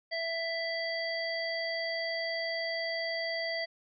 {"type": "harmonic tone with a mistuned harmonic", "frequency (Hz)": 662, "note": "E5", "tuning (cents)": 7, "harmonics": [1, 3, 5, 7], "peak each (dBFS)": [-35, -35, -47, -38], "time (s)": [0.11, 3.66], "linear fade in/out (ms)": 20, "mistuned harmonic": 5, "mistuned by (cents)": -16, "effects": []}